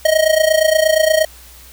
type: tone with amplitude modulation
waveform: square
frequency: 629 Hz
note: D#5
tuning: 19 cents sharp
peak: -8 dBFS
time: 0.05-1.25 s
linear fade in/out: 5 ms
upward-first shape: sine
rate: 28.5 Hz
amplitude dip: 80%
effects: added 60 Hz sine -42 dBFS peak until 1.72 s + white hiss -42 dBFS RMS until 1.72 s